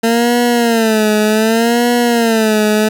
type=tone with vibrato; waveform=20% pulse; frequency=226.4 Hz; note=A3; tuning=50 cents sharp; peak=-5 dBFS; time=0.03-2.89 s; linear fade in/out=10 ms; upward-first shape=sine; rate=0.66 Hz; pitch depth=110 cents each way; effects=none